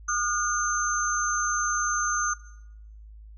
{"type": "tone cluster", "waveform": "sine", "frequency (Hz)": [1219, 1438, 6270], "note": ["D#6", "F#6", "G8"], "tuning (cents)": [-36, -50, -1], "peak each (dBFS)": -28, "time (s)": [0.08, 2.34], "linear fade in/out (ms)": 10, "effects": ["noise-tail reverb RT60 0.8 s tail -18 dB re dry", "added 53 Hz sine -43 dBFS peak until 3.37 s"]}